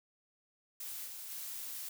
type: noise with level steps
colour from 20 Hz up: blue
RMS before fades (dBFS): -43 / -46 / -43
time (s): 0.8-1.89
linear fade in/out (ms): 5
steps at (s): 1.05 / 1.29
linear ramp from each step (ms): 20
effects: none